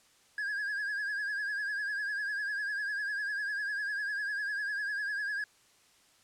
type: tone with vibrato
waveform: triangle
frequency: 1651 Hz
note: G#6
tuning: 11 cents flat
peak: -30 dBFS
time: 0.38-5.44 s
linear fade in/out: 2 ms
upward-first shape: triangle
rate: 10 Hz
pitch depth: 83 cents each way
effects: white hiss -64 dBFS RMS until 6.23 s + low-pass 9000 Hz 12 dB/octave